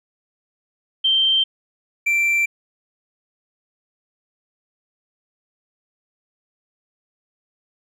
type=tone pair in turn; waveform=sine / triangle; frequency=3136 / 2349 Hz; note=G7 / D7; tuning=0 / 0 cents; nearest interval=perfect fourth; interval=500 cents; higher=first; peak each=-14 dBFS; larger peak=neither; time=1.04-1.44 / 2.06-2.46 s; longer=neither; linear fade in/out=10 ms; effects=none